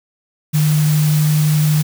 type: tone in noise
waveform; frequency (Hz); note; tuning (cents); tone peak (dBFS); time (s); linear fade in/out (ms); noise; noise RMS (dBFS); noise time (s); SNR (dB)
sine; 152; D#3; -40; -11; 0.53-1.83; 20; white; -26; 0.53-1.83; +12
effects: none